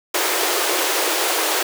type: high-pass noise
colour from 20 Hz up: pink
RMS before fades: -20 dBFS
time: 0.14-1.63 s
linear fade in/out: 5 ms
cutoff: 320 Hz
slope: 96 dB/octave
effects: none